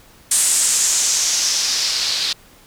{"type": "noise with low-pass filter sweep", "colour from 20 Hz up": "blue", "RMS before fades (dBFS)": -18, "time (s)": [0.31, 2.33], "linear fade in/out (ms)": 5, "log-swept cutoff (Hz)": [8800, 4200], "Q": 3.1, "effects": ["pink hiss -48 dBFS RMS until 2.66 s"]}